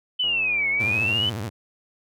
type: exponential two-way sweep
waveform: sine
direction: down then up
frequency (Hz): 3047 to 2169 to 3047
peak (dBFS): -20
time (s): 0.19-1.3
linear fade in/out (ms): 10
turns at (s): 0.69
type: click train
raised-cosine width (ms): 1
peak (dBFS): -29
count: 98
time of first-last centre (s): 0.24-1.138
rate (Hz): 108
type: tone with vibrato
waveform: sawtooth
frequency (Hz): 107.3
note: A2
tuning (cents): -43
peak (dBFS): -24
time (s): 0.79-1.5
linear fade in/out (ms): 20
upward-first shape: sine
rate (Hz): 14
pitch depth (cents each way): 210
effects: none